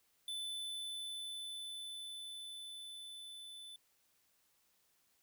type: tone with level ramp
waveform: square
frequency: 3508 Hz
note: A7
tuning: 6 cents flat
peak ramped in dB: -40 to -50 dBFS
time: 0.28-3.76 s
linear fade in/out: 2 ms
effects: white hiss -75 dBFS RMS until 5.22 s